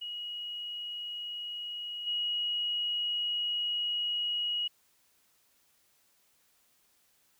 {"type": "tone with level steps", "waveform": "sine", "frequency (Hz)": 2900, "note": "F#7", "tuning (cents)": -35, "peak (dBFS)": [-36, -29], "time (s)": [0.01, 4.68], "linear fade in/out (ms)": 10, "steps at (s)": 2.06, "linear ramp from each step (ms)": 20, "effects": ["white hiss -69 dBFS RMS until 7.39 s"]}